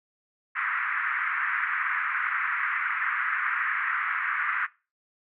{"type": "band-pass noise", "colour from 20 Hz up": "pink", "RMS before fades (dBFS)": -28, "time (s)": [0.55, 4.67], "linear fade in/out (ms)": 20, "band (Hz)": [1200, 2100], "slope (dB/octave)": 48, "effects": ["noise-tail reverb RT60 0.3 s tail -21 dB re dry"]}